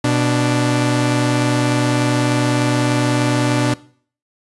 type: tone pair together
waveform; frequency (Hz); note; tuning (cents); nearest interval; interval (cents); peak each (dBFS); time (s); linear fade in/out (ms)
sawtooth; 123.49 / 293.7; B2 / D4; 0 / 0; octave + minor third; 1500; -13; 0.04-3.74; 5
effects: noise-tail reverb RT60 0.5 s tail -20 dB re dry + resampled to 24000 Hz